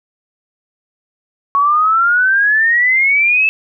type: exponential sweep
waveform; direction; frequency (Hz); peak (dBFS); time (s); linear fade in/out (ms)
sine; up; 1108.7 to 2637; -9; 1.55-3.49; 0
effects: none